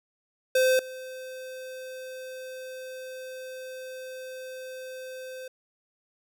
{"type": "tone with level steps", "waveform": "square", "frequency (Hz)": 516, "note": "C5", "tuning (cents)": -24, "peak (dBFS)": [-20, -38], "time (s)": [0.55, 5.48], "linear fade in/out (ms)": 5, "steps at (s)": 0.79, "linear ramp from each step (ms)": 2, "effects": []}